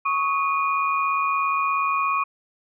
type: tone cluster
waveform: sine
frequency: 1107 / 1264 / 2458 Hz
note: C#6 / D#6 / D#7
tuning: -3 / +27 / -22 cents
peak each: -21 / -29 / -27 dBFS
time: 0.05-2.24 s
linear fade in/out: 10 ms
effects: none